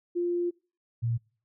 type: tone pair in turn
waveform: sine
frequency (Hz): 349.2 / 116.53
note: F4 / A#2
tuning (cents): 0 / 0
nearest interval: octave + perfect fifth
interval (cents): 1900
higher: first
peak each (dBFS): -25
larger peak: neither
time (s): 0.15-0.51 / 1.02-1.18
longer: first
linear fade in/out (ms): 20
effects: noise-tail reverb RT60 0.4 s tail -25 dB re dry